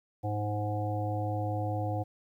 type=harmonic tone; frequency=104.7 Hz; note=G#2; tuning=15 cents sharp; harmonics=1 / 3 / 5 / 7 / 8; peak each=-31 / -38 / -38 / -36 / -45 dBFS; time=0.23-2.04 s; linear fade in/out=20 ms; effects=11-bit